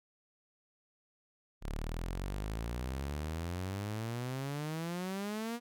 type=exponential sweep; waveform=sawtooth; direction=up; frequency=34.63 to 241.2 Hz; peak=-32 dBFS; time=1.61-5.6 s; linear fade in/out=50 ms; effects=none